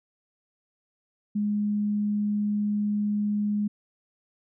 sine tone, 207.7 Hz, G#3, in tune, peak -23 dBFS, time 1.35-3.68 s, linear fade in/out 10 ms, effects none

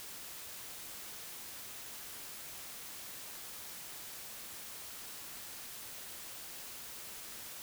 silence, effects white hiss -47 dBFS RMS until 7.62 s

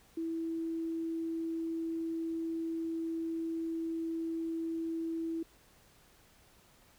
sine tone, 328.1 Hz, E4, 8 cents flat, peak -33 dBFS, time 0.17-5.43 s, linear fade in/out 5 ms, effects pink hiss -63 dBFS RMS until 6.98 s

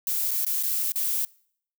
violet noise with dropouts, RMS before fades -26 dBFS, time 0.07-1.25 s, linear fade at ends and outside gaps 1 ms, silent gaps 0.309-0.314 / 0.449-0.465 / 0.628-0.633 / 0.92-0.958 s, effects noise-tail reverb RT60 0.6 s tail -24 dB re dry

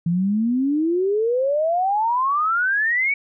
sine exponential sweep, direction up, 164.9 to 2280 Hz, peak -17 dBFS, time 0.06-3.14 s, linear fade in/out 5 ms, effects none

